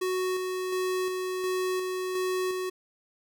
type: tone with tremolo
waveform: square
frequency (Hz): 370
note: F#4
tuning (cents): 0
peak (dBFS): -27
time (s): 0.01-2.7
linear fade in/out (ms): 10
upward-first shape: square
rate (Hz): 1.4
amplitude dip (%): 30
effects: none